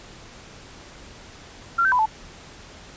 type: tone with pitch steps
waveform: sine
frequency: 1374 / 1545 / 995 / 874 Hz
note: F6 / G6 / B5 / A5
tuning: -29 / -26 / +13 / -12 cents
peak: -16 dBFS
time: 1.78-2.06 s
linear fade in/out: 10 ms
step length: 70 ms
effects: pink hiss -44 dBFS RMS until 2.96 s + resampled to 16000 Hz